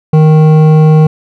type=tone with hard clipping; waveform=sine; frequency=155.56 Hz; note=D#3; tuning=in tune; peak=-4 dBFS; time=0.13-1.07 s; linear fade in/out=5 ms; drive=11 dB; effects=none